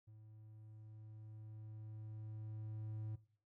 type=tone with level ramp; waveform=triangle; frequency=108.4 Hz; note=A2; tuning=25 cents flat; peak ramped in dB=-55 to -39 dBFS; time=0.07-3.16 s; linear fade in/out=10 ms; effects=noise-tail reverb RT60 0.5 s tail -18 dB re dry